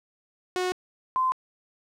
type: tone pair in turn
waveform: sawtooth / sine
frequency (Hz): 365.4 / 1033.5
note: F#4 / C6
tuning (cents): -22 / -22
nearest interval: octave + tritone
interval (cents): 1800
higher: second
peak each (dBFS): -21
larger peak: neither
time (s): 0.56-0.72 / 1.16-1.32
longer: neither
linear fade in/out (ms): 0
effects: low-pass 8000 Hz 12 dB/octave + 10-bit